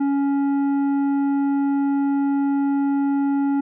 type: tone with tanh clipping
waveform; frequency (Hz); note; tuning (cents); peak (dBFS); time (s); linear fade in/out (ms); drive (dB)
sine; 279.3; C#4; +13; -19; 0-3.61; 10; 9
effects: none